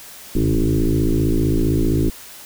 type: tone with frequency modulation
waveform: sine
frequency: 136.5 Hz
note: C#3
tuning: 26 cents flat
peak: -14 dBFS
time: 0.35-2.1 s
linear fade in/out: 5 ms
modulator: 55.4 Hz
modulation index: 4.3
effects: white hiss -39 dBFS RMS until 2.45 s